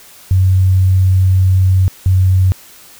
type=tone pair in turn; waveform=sine; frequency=93.6 / 93.25 Hz; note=F#2 / F#2; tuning=+20 / +14 cents; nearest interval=unison; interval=6 cents; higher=first; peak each=-7 dBFS; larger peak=neither; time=0.31-1.88 / 2.06-2.52 s; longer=first; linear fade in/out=0 ms; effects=white hiss -40 dBFS RMS until 2.99 s